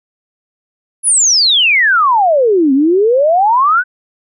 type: exponential two-way sweep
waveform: sine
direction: down then up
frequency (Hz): 10740 to 260 to 1540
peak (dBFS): -7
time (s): 1.03-3.84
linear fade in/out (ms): 50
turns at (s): 2.73
effects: none